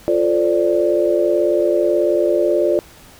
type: chord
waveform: sine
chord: D minor seventh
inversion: first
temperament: equal with one note detuned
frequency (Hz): 349.2 / 440 / 529 / 587.3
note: F4 / A4 / C5 / D5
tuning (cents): 0 / 0 / +19 / 0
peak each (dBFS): -17 / -21 / -22 / -17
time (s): 0.08-2.79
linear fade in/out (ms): 0
effects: pink hiss -44 dBFS RMS until 3.19 s